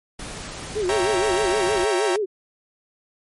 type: noise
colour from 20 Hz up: pink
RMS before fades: -34 dBFS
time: 0.19-1.85 s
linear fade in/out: 5 ms
type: tone with vibrato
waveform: sine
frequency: 392 Hz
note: G4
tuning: in tune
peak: -20 dBFS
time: 0.75-2.26 s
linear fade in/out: 20 ms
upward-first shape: sine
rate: 6.4 Hz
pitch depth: 180 cents each way
type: chord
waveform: sawtooth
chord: C# diminished seventh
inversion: none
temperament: equal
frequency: 554.4 / 659.3 / 784 / 932.3 Hz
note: C#5 / E5 / G5 / Bb5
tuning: 0 / 0 / 0 / 0 cents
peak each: -24 dBFS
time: 0.89-2.16 s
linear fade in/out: 0 ms
effects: MP3 48 kbps